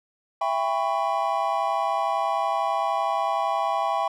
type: chord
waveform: triangle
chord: C# half-diminished seventh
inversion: first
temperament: just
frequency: 665.2 / 798.3 / 997.9 / 1108.7 Hz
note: E5 / G5 / B5 / C#6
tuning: +16 / +31 / +18 / 0 cents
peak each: -26 / -24 / -27 / -27 dBFS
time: 0.41-4.08 s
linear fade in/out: 5 ms
effects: none